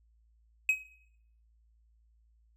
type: tone with exponential decay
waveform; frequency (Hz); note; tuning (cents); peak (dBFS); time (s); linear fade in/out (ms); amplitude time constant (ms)
triangle; 2540; D#7; +35; -18; 0.69-0.84; 2; 31
effects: noise-tail reverb RT60 0.7 s tail -17 dB re dry + added 56 Hz sine -63 dBFS peak until 2.56 s